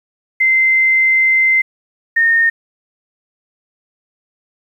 sine tone pair in turn, 2075 / 1835.2 Hz, C7 / A#6, -15 / -28 cents, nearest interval major second, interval 213 cents, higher first, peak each -9 dBFS, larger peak neither, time 0.4-1.62 / 2.16-2.5 s, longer first, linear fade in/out 10 ms, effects 8-bit

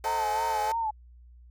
sawtooth chord, A diminished seventh, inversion none, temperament just, 440 / 528 / 633.6 / 760.3 Hz, A4 / C5 / Eb5 / Gb5, 0 / +16 / +31 / +47 cents, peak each -34 dBFS, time 0.04-0.72 s, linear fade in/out 2 ms
sine tone with vibrato, 880 Hz, A5, in tune, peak -26 dBFS, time 0.05-0.91 s, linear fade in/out 10 ms, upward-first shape sine, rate 3.1 Hz, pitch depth 84 cents each way
effects added 60 Hz sine -49 dBFS peak until 1.5 s

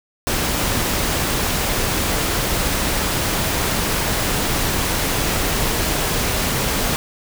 pink noise, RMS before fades -20 dBFS, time 0.27-6.96 s, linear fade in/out 0 ms, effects none

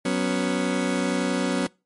30% pulse chord, F# suspended fourth, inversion none, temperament just, 185 / 246.7 / 277.5 Hz, F#3 / B3 / C#4, 0 / -2 / +2 cents, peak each -24 dBFS, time 0.05-1.67 s, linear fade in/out 5 ms, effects noise-tail reverb RT60 0.3 s tail -25 dB re dry + MP3 48 kbps

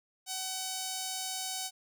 5% pulse tone with notch filter, 755 Hz, F#5, 35 cents sharp, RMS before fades -37 dBFS, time 0.26-1.71 s, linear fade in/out 50 ms, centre 1800 Hz, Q 0.86, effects none

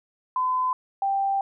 sine tone pair in turn, 1017 / 786.2 Hz, C6 / G5, -50 / +5 cents, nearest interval major third, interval 445 cents, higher first, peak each -21 dBFS, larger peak neither, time 0.36-0.73 / 1.02-1.41 s, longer second, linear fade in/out 2 ms, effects none

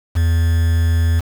triangle tone with quantisation, 83 Hz, E2, 12 cents sharp, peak -10 dBFS, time 0.15-1.21 s, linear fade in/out 20 ms, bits 5, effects none

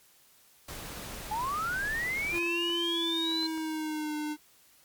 pink noise, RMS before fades -41 dBFS, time 0.68-2.39 s, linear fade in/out 5 ms
sine linear sweep, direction up, 830.6 to 4133 Hz, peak -29 dBFS, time 1.31-3.47 s, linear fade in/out 5 ms
clicks, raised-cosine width 0.5 ms, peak -34 dBFS, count 11, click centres 1.369 / 1.518 / 1.588 / 1.742 / 2.338 / 2.429 / 2.463 / 2.698 / 3.315 / 3.43 / 3.577 s
square tone with pitch glide, 342.7 to 301.8 Hz, F4 to D4, -33 to +47 cents, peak -32 dBFS, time 2.31-4.37 s, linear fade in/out 50 ms, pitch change -220 cents, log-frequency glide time 2.77-4.15 s
effects white hiss -61 dBFS RMS until 4.84 s + MP3 96 kbps

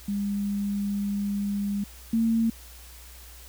sine tone pair in turn, 202 / 226.7 Hz, G#3 / A#3, -48 / -48 cents, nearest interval major second, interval 200 cents, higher second, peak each -25 / -20 dBFS, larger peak second, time 0.08-1.84 / 2.13-2.5 s, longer first, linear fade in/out 5 ms, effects added 60 Hz sine -46 dBFS peak until 3.48 s + white hiss -49 dBFS RMS until 3.48 s

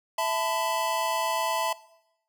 square chord, E suspended fourth, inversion none, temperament equal with one note detuned, 659.3 / 880 / 1008.5 Hz, E5 / A5 / B5, 0 / 0 / +36 cents, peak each -30 dBFS, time 0.18-1.73 s, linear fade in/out 5 ms, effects noise-tail reverb RT60 0.8 s tail -19 dB re dry

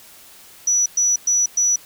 sine tone bursts, 5900 Hz, F#8, 6 cents flat, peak -14 dBFS, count 4, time 0.67-1.76 s, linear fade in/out 5 ms, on 190 ms, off 110 ms, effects white hiss -45 dBFS RMS until 1.85 s

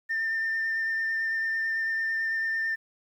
sine tone with vibrato, 1800 Hz, A6, 39 cents sharp, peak -24 dBFS, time 0.09-2.76 s, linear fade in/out 20 ms, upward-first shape square, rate 9 Hz, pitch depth 9 cents each way, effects tanh soft clip ceiling -23 dBFS + 10-bit

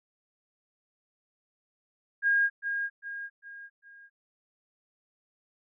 sine tone with echo, 1625 Hz, G#6, 38 cents flat, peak -21 dBFS, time 2.22-2.5 s, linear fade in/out 50 ms, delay 400 ms, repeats 4, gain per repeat -7 dB, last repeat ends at 4.1 s, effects none

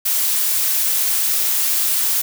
blue noise, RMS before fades -18 dBFS, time 0.05-2.22 s, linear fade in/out 10 ms, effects none

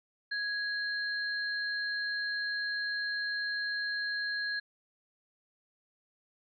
sine tone pair together, 1661.2 / 4175 Hz, G#6 / C8, 0 / -5 cents, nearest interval octave + major third, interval 1595 cents, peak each -32 / -38 dBFS, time 0.31-4.6 s, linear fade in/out 10 ms, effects none

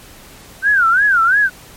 sine tone with vibrato, 1500 Hz, F#6, 23 cents sharp, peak -9 dBFS, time 0.62-1.5 s, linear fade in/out 50 ms, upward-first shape sine, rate 2.9 Hz, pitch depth 210 cents each way, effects pink hiss -40 dBFS RMS until 1.76 s + MP3 64 kbps

